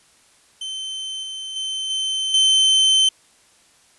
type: tone with level steps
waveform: 40% pulse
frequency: 3087 Hz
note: G7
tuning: 27 cents flat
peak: -26 / -28 / -23 / -20 / -12 dBFS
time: 0.61-3.09 s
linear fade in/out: 5 ms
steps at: 1.23 / 1.56 / 1.9 / 2.34 s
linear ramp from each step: 2 ms
effects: white hiss -55 dBFS RMS until 3.98 s + resampled to 24000 Hz